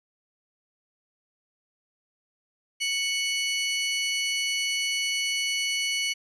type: tone pair together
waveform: 30% pulse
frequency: 2217 / 2959 Hz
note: C#7 / F#7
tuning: 0 / -1 cents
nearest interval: perfect fourth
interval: 499 cents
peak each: -25 dBFS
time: 2.8-6.14 s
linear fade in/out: 20 ms
effects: resampled to 24000 Hz + 10-bit